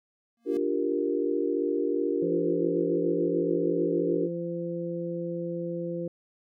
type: tone with exponential growth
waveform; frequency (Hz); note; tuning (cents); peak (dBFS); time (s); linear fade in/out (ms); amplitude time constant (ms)
square; 233.1; A#3; 0; -38; 0.37-0.57; 2; 43
type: chord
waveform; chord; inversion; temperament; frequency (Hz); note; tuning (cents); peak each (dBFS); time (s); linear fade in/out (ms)
sine; G minor seventh; second; equal; 293.7 / 349.2 / 392 / 466.2; D4 / F4 / G4 / Bb4; 0 / 0 / 0 / 0; -30; 0.45-4.29; 50
type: harmonic tone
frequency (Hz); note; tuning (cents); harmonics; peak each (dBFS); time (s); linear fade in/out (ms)
171.2; F3; -34; 1 / 2 / 3; -34 / -34 / -34; 2.22-6.08; 5
effects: none